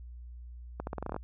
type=accelerating click train; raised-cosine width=1 ms; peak=-21 dBFS; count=10; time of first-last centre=0.8-1.164 s; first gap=71 ms; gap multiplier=0.85; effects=added 60 Hz sine -43 dBFS peak until 1.23 s